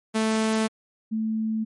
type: tone pair in turn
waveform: sawtooth / sine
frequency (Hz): 220 / 220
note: A3 / A3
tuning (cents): 0 / 0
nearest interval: unison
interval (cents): 0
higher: neither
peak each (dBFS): -17 / -23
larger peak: first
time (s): 0.14-0.68 / 1.11-1.65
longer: neither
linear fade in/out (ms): 20
effects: MP3 48 kbps